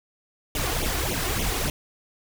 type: noise with flanger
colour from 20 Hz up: pink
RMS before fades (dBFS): -26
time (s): 0.55-1.7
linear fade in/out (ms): 2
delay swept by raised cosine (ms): 0.31 to 2.81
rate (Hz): 3.5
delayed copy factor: +0.75
effects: none